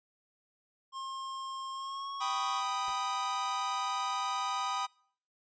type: tone with pitch glide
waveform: square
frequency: 1068 to 1103.7 Hz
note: C6 to C#6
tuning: +35 to -8 cents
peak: -38 dBFS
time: 0.92-2.63 s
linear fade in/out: 50 ms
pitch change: +57 cents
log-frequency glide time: 1.72-2.1 s
type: chord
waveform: 45% pulse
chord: G augmented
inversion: none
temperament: equal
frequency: 784 / 987.8 / 1244.5 Hz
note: G5 / B5 / D#6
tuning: 0 / 0 / 0 cents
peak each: -38 / -36 / -35 dBFS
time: 2.2-4.87 s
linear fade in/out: 20 ms
type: noise with exponential decay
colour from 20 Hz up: pink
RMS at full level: -46 dBFS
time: 2.88-2.97 s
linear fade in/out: 1 ms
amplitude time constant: 19 ms
effects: noise-tail reverb RT60 0.6 s tail -26 dB re dry + resampled to 16000 Hz